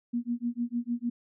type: tone with tremolo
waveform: sine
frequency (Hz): 238.8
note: A#3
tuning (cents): +42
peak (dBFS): -25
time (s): 0.13-1.1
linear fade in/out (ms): 10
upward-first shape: sine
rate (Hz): 6.6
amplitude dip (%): 100
effects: none